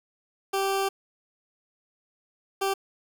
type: tone bursts at uneven times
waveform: 20% pulse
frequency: 390.1 Hz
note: G4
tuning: 8 cents flat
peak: -19 dBFS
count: 2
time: 0.53-0.89 / 2.61-2.74 s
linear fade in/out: 10 ms
effects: 8-bit